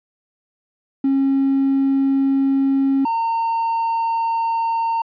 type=tone pair in turn; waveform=triangle; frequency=271.9 / 914.6 Hz; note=C#4 / A#5; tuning=-33 / -33 cents; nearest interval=octave + major sixth; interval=2100 cents; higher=second; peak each=-11 / -15 dBFS; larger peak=first; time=1.04-3.05 / 3.05-5.02 s; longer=first; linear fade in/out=5 ms; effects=tanh soft clip ceiling -10 dBFS + resampled to 11025 Hz